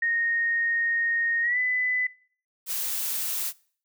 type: tone with pitch glide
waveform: sine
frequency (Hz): 1857 to 2002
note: A#6 to B6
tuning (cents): -7 to +23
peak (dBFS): -22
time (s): 0.02-2.07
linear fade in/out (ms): 5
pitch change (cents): +130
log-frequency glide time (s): 1.42-1.58
type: noise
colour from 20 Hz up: blue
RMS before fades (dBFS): -29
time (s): 2.66-3.53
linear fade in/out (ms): 50
effects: noise-tail reverb RT60 0.5 s tail -23 dB re dry